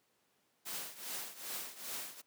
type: noise with tremolo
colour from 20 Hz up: white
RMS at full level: -40 dBFS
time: 0.65-2.22 s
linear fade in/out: 20 ms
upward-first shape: triangle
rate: 2.5 Hz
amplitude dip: 85%
effects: pink hiss -75 dBFS RMS until 2.26 s + high-pass 200 Hz 12 dB/octave